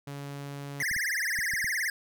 sawtooth tone, 141.4 Hz, C#3, 35 cents sharp, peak -33 dBFS, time 0.07-0.83 s, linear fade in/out 5 ms
square tone with vibrato, 1858 Hz, A#6, 6 cents flat, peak -28 dBFS, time 0.8-1.9 s, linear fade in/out 2 ms, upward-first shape triangle, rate 19 Hz, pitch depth 270 cents each way
clicks, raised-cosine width 5 ms, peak -32 dBFS, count 5, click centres 0.913 / 0.964 / 1.389 / 1.537 / 1.644 s
effects none

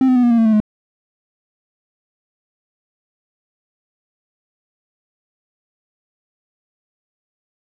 triangle tone with pitch steps, 262.4 / 254.6 / 247.1 / 239.8 / 232.7 / 225.8 / 219.1 / 212.6 Hz, C4 / C4 / B3 / A#3 / A#3 / A3 / A3 / G#3, +5 / -47 / +1 / +49 / -3 / +45 / -7 / +41 cents, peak -8 dBFS, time 0.01-0.602 s, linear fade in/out 2 ms, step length 74 ms, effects none

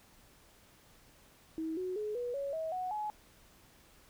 sine tone with pitch steps, 320.7 / 368.4 / 423.2 / 486.1 / 558.4 / 641.4 / 736.8 / 846.3 Hz, E4 / F#4 / G#4 / B4 / C#5 / E5 / F#5 / G#5, -48 / -7 / +33 / -28 / +13 / -48 / -7 / +32 cents, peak -34 dBFS, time 1.58-3.1 s, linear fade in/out 0 ms, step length 190 ms, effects pink hiss -62 dBFS RMS until 4.09 s

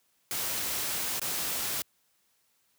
white noise with dropouts, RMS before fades -32 dBFS, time 0.31-1.82 s, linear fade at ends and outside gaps 1 ms, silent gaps 1.196-1.216 s, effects white hiss -71 dBFS RMS until 2.78 s + high-pass 60 Hz 12 dB/octave

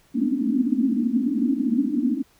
pink band-pass noise, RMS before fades -22 dBFS, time 0.14-2.23 s, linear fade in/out 10 ms, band 220 to 300 Hz, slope 96 dB/octave, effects pink hiss -59 dBFS RMS until 2.39 s

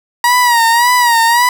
30% pulse tone with vibrato, 952 Hz, A#5, 36 cents sharp, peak -5 dBFS, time 0.24-1.49 s, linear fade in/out 2 ms, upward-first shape sine, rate 1.8 Hz, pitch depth 74 cents each way, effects none

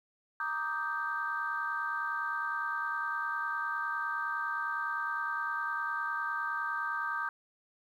sine chord, Eb major seventh, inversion second, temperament equal, 932.3 / 1174.7 / 1244.5 / 1568 Hz, Bb5 / D6 / Eb6 / G6, 0 / 0 / 0 / 0 cents, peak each -40 / -38 / -37 / -34 dBFS, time 0.4-7.29 s, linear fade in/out 2 ms, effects tanh soft clip ceiling -21 dBFS + 11-bit

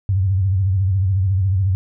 sine tone with vibrato, 95.5 Hz, G2, 45 cents flat, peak -14 dBFS, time 0.09-1.75 s, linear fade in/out 0 ms, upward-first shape sine, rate 14 Hz, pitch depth 100 cents each way, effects none

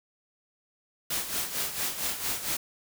white noise with tremolo, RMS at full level -29 dBFS, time 1.1-2.57 s, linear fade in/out 5 ms, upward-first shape sine, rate 4.4 Hz, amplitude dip 65%, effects none

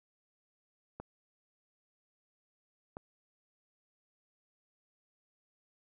clicks, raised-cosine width 1 ms, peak -28 dBFS, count 2, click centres 1 / 2.969 s, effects none

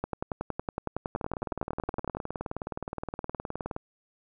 two click trains, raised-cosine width 1 ms, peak -16 / -19 dBFS, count 24 / 51, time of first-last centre 0.04-2.17 / 1.16-3.764 s, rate 10.8 / 19.2 Hz, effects none

